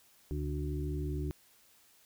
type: harmonic tone with a mistuned harmonic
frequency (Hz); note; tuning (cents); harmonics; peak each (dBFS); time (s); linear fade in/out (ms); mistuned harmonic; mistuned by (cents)
73.42; D2; 0; 1 / 2 / 4 / 5; -35 / -38 / -41 / -42; 0.31-1.31; 0; 1; -18
effects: white hiss -64 dBFS RMS until 2.05 s